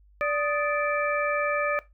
harmonic tone with a mistuned harmonic, 584 Hz, D5, 10 cents flat, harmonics 1 / 2 / 3 / 4, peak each -26 / -29 / -31 / -32 dBFS, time 0.21-1.79 s, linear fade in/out 0 ms, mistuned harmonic 2, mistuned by +110 cents, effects noise-tail reverb RT60 0.2 s tail -18 dB re dry + added 50 Hz sine -54 dBFS peak until 1.93 s

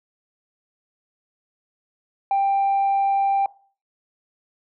sine tone, 789 Hz, G5, 11 cents sharp, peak -15 dBFS, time 2.31-3.46 s, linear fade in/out 2 ms, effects noise-tail reverb RT60 0.4 s tail -20 dB re dry + tanh soft clip ceiling -15 dBFS

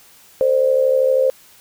sine tone with amplitude modulation, 523.3 Hz, C5, in tune, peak -9 dBFS, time 0.41-1.3 s, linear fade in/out 0 ms, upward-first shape sine, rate 72.7 Hz, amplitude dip 70%, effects white hiss -48 dBFS RMS until 1.6 s

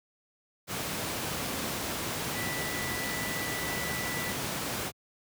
sine tone in noise, 1974 Hz, B6, 1 cent flat, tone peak -36 dBFS, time 2.33-4.35 s, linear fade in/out 50 ms, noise pink, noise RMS -33 dBFS, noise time 0.67-4.92 s, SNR -6 dB, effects high-pass 100 Hz 12 dB/octave

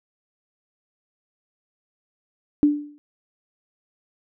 sine tone with exponential decay, 293.7 Hz, D4, in tune, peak -10 dBFS, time 2.63-2.98 s, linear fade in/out 0 ms, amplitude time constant 75 ms, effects none

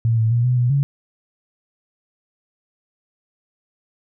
sine tone with pitch steps, 114.8 / 111.8 / 118.9 / 125.1 / 122.2 / 140.1 Hz, A#2 / A2 / A#2 / B2 / B2 / C#3, -26 / +28 / +35 / +23 / -18 / +19 cents, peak -14 dBFS, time 0.05-0.83 s, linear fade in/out 0 ms, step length 130 ms, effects none

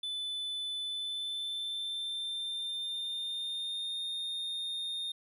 triangle tone with pitch glide, 3500 to 3663 Hz, A7 to A#7, -10 to -31 cents, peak -33 dBFS, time 0.03-5.12 s, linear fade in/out 5 ms, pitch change +79 cents, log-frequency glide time 0.82-4.01 s, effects none

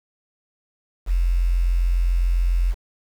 sine tone with quantisation, 43.65 Hz, F1, in tune, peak -16 dBFS, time 1.06-2.75 s, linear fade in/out 50 ms, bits 7, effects none

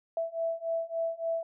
sine beating tone pair, 659.3 / 662.8 Hz, E5 / E5, 0 / +9 cents, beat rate 3.5 Hz, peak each -33 / -32 dBFS, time 0.17-1.43 s, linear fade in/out 2 ms, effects none

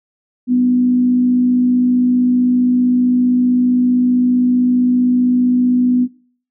sine tone with frequency modulation, 248.4 Hz, B3, 10 cents sharp, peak -10 dBFS, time 0.47-6.08 s, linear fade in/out 50 ms, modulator 55.4 Hz, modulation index 0.21, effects noise-tail reverb RT60 0.5 s tail -21 dB re dry

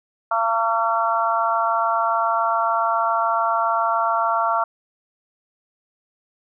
harmonic tone, 227.1 Hz, A#3, 45 cents flat, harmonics 3 / 4 / 5 / 6, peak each -23 / -23 / -23 / -23 dBFS, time 0.31-4.64 s, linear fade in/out 5 ms, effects none

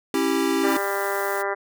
square chord, C# diminished, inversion none, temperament equal with one note detuned, 273.1 / 329.6 / 392 Hz, C#4 / E4 / G4, -26 / 0 / 0 cents, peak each -25 dBFS, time 0.14-0.77 s, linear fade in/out 2 ms
harmonic tone, 198.7 Hz, G3, 24 cents sharp, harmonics 2 / 3 / 4 / 5 / 6 / 7 / 8 / 9 / 10, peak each -28 / -30 / -31 / -32 / -33 / -33 / -34 / -35 / -35 dBFS, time 0.63-1.55 s, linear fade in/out 20 ms
blue noise, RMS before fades -36 dBFS, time 0.67-1.43 s, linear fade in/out 20 ms
effects none

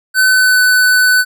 square tone with pitch glide, 1518 to 1501.4 Hz, F#6 to F#6, +44 to +25 cents, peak -8 dBFS, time 0.14-1.25 s, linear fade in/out 50 ms, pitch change -19 cents, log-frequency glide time 0.26-0.61 s, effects none

